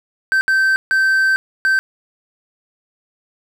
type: tone bursts at uneven times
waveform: triangle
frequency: 1552 Hz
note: G6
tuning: 18 cents flat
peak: -10 dBFS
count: 4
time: 0.32-0.41 / 0.48-0.76 / 0.91-1.36 / 1.65-1.79 s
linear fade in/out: 0 ms
effects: 8-bit